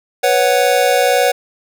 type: chord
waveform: square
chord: B suspended second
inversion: none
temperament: just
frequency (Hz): 493.9 / 555.6 / 740.8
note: B4 / C#5 / F#5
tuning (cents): 0 / +4 / +2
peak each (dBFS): -16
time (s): 0.23-1.32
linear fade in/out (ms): 10
effects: none